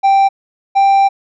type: tone pair in turn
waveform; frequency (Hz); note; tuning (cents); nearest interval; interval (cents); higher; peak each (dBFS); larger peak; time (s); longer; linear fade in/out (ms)
triangle; 784 / 786.9; G5 / G5; 0 / +6; unison; 6; second; -5; neither; 0.03-0.29 / 0.75-1.09; second; 20
effects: resampled to 16000 Hz

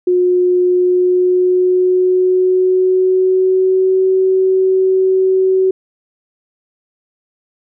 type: tone with pitch glide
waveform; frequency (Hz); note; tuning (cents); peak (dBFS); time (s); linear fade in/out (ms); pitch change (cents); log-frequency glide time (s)
sine; 360.5 to 377.3; F#4 to F#4; -45 to +34; -9; 0.07-5.71; 5; +79; 0.67-4.06
effects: none

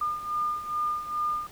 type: beating tone pair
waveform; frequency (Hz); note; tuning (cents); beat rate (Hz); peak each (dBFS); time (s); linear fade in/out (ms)
sine; 1208 / 1210.4; D6 / D#6; +48 / -48; 2.4; -33 / -28; 0.01-1.47; 5
effects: pink hiss -50 dBFS RMS until 1.51 s

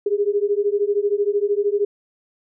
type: beating tone pair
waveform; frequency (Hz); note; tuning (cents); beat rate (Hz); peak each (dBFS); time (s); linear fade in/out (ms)
sine; 402.2 / 415.2; G4 / G#4; +44 / 0; 13; -20; 0.06-1.85; 5
effects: none

